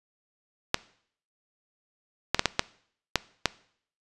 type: clicks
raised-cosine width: 0.2 ms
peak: -3 dBFS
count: 7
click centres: 0.744 / 2.346 / 2.394 / 2.457 / 2.594 / 3.157 / 3.457 s
effects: noise-tail reverb RT60 0.6 s tail -20 dB re dry + resampled to 24000 Hz